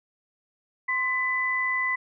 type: tone pair together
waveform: sine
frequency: 1046.5 / 1999.6 Hz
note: C6 / B6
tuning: 0 / +21 cents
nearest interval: major seventh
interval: 1121 cents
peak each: -30 / -24 dBFS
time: 0.88-1.96 s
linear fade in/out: 10 ms
effects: none